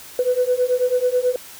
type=beating tone pair; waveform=sine; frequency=494 / 503.2 Hz; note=B4 / B4; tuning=0 / +32 cents; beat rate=9.2 Hz; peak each=-19 / -18 dBFS; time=0.19-1.36 s; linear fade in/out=2 ms; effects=tanh soft clip ceiling -9 dBFS + white hiss -40 dBFS RMS until 1.59 s